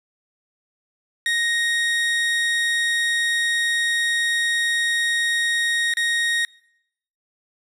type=tone with dropouts; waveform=30% pulse; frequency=1869 Hz; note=A#6; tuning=4 cents sharp; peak=-16 dBFS; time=1.26-6.45 s; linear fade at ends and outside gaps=1 ms; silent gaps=5.938-5.97 s; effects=noise-tail reverb RT60 0.8 s tail -25 dB re dry + low-pass 10000 Hz 12 dB/octave